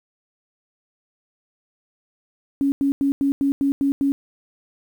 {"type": "tone bursts", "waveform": "sine", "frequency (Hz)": 277.9, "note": "C#4", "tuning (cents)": 4, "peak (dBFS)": -16, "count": 8, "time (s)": [2.61, 4.12], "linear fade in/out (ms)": 0, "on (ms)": 110, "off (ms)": 90, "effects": ["8-bit"]}